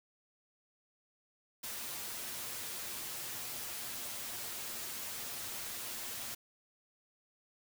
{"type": "noise with comb filter", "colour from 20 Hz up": "white", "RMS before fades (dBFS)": -42, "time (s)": [1.63, 6.35], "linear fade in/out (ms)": 10, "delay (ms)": 8.5, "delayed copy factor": 0.5, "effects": []}